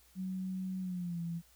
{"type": "tone with pitch glide", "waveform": "sine", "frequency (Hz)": [187.2, 168.71], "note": ["F#3", "E3"], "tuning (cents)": [20, 40], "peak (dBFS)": -35, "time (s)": [0.15, 1.42], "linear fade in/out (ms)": 50, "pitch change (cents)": -180, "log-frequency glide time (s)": [0.8, 1.21], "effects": ["added 60 Hz sine -67 dBFS peak until 1.55 s", "white hiss -65 dBFS RMS until 1.55 s"]}